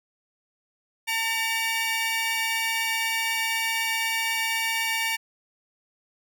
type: tone cluster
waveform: 40% pulse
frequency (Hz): 901 / 1810 / 2280 / 2828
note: A5 / A6 / C#7 / F7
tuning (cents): +41 / +48 / +48 / +21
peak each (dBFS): -31 / -30 / -27 / -30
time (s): 1.07-5.17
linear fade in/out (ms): 20
effects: none